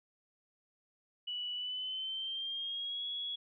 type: tone with pitch glide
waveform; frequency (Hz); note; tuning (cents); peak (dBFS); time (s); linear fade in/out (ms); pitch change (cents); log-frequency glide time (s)
sine; 2952 to 3352; F#7 to G#7; -5 to +15; -36; 1.27-3.36; 10; +220; 1.54-3.06
effects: none